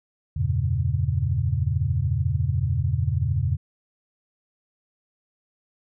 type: chord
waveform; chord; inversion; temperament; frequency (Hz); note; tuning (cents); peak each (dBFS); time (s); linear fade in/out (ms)
sine; E diminished seventh; none; equal with one note detuned; 82.41 / 95.98 / 116.54 / 138.59; E2 / G2 / Bb2 / Db3; 0 / -36 / 0 / 0; -26; 0.36-3.57; 10
effects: none